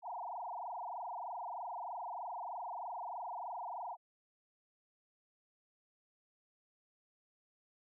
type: tone with frequency modulation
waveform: sine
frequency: 830.6 Hz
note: G#5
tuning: in tune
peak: -40 dBFS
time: 0.02-3.97 s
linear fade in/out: 50 ms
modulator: 23.2 Hz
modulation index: 6.2
effects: none